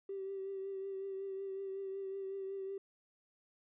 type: tone with vibrato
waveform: triangle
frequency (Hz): 388.5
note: G4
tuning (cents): -16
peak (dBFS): -35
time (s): 0.09-2.78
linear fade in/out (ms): 5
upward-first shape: triangle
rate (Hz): 5.4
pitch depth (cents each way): 31
effects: tanh soft clip ceiling -37 dBFS + resampled to 8000 Hz